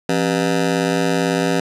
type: ring-modulated tone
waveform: 20% pulse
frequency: 220 Hz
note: A3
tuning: in tune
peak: -8 dBFS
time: 0.09-1.6 s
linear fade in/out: 2 ms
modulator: 49 Hz
effects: low-pass 9000 Hz 12 dB/octave